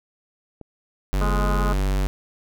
clicks, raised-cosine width 2 ms, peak -25 dBFS, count 3, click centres 0.613 / 1.438 / 1.792 s
square tone, 48.18 Hz, G1, 29 cents flat, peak -20 dBFS, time 1.13-2.07 s, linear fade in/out 0 ms
harmonic tone, 207.6 Hz, G#3, in tune, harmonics 1 / 2 / 3 / 4 / 5 / 6 / 7, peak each -30 / -33 / -33 / -36 / -32 / -30 / -35 dBFS, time 1.21-1.73 s, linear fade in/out 2 ms
effects none

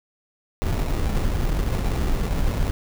brown noise with sample-and-hold, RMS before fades -22 dBFS, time 0.62-2.71 s, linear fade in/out 0 ms, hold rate 1575 Hz, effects none

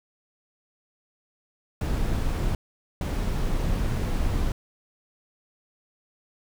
brown noise bursts at uneven times, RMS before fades -25 dBFS, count 2, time 1.81-2.55 / 3.01-4.52 s, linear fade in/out 2 ms, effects none

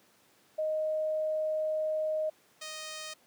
sine / 5% pulse tone pair in turn, 622.3 / 622.3 Hz, D#5 / D#5, 0 / 0 cents, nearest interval unison, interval 0 cents, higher neither, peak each -28 dBFS, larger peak neither, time 0.58-2.3 / 2.61-3.14 s, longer first, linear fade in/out 10 ms, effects pink hiss -64 dBFS RMS until 3.26 s + high-pass 200 Hz 12 dB/octave

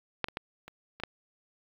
clicks, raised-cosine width 0.3 ms, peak -11 / -23 / -17 / -29 / -26 / -14 dBFS, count 6, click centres 0.243 / 0.285 / 0.371 / 0.68 / 1 / 1.036 s, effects low-pass 5000 Hz 12 dB/octave + 8-bit

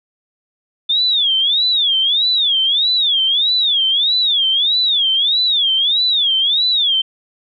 sine tone with vibrato, 3520 Hz, A7, in tune, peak -12 dBFS, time 0.89-7.02 s, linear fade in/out 10 ms, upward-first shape sine, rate 1.6 Hz, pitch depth 220 cents each way, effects none

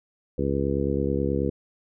harmonic tone, 69.3 Hz, C#2, in tune, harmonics 1 / 2 / 3 / 4 / 5 / 6 / 7, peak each -30 / -30 / -30 / -30 / -30 / -30 / -30 dBFS, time 0.38-1.5 s, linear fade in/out 5 ms, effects none

